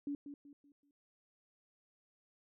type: tone with echo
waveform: sine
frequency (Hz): 285.9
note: D4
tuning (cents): -46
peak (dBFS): -36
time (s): 0.07-0.15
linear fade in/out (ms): 2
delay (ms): 190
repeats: 4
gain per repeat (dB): -9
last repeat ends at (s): 0.91
effects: none